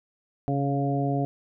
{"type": "harmonic tone with a mistuned harmonic", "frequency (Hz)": 140, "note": "C#3", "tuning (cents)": 18, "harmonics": [1, 2, 3, 4, 5], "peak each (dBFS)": [-26, -28, -33, -35, -30], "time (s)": [0.48, 1.25], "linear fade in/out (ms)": 0, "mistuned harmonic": 1, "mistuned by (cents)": -17, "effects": []}